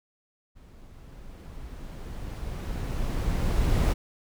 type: noise with level ramp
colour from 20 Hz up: brown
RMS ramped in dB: -50 to -21 dBFS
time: 0.55-3.94 s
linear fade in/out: 20 ms
effects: none